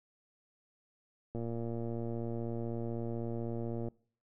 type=click train; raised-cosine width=2 ms; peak=-26 dBFS; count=295; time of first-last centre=1.35-3.884 s; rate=116 Hz; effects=noise-tail reverb RT60 0.5 s tail -24 dB re dry